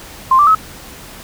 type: tone with pitch steps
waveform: sine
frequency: 1049 / 1172 / 1286 Hz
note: C6 / D6 / E6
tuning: +4 / -4 / -43 cents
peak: -6 dBFS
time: 0.31-0.55 s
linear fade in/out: 5 ms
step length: 80 ms
effects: pink hiss -35 dBFS RMS until 1.23 s